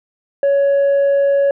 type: tone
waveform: sine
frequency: 559 Hz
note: C#5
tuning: 14 cents sharp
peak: -8 dBFS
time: 0.43-1.51 s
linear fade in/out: 2 ms
effects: tanh soft clip ceiling -10 dBFS